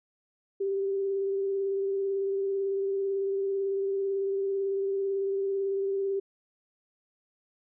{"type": "tone with vibrato", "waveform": "sine", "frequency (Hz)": 392, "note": "G4", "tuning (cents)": 0, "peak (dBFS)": -26, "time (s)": [0.6, 6.2], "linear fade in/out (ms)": 10, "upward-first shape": "sine", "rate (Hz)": 18, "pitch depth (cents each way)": 19, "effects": []}